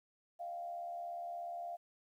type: tone with frequency modulation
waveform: sine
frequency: 695 Hz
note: F5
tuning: 9 cents flat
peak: -40 dBFS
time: 0.39-1.77 s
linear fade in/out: 20 ms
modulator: 76.9 Hz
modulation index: 0.47
effects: 12-bit